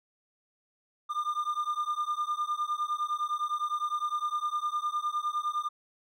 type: beating tone pair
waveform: triangle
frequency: 1200 / 1209.8 Hz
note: D6 / D#6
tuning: +37 / -49 cents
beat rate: 9.8 Hz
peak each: -30 dBFS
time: 1.09-5.69 s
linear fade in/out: 20 ms
effects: none